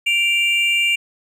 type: tone pair together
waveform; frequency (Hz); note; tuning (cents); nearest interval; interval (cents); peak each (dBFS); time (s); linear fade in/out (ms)
triangle; 2349 / 2794; D7 / F7; 0 / 0; minor third; 300; -16; 0.06-0.96; 10
effects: none